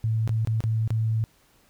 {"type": "tone with dropouts", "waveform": "sine", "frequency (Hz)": 111.2, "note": "A2", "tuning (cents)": 19, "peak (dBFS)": -21, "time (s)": [0.04, 1.24], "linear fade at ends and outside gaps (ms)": 0, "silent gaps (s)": [[0.276, 0.293], [0.449, 0.473], [0.605, 0.639], [0.876, 0.905]], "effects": ["pink hiss -61 dBFS RMS until 1.69 s"]}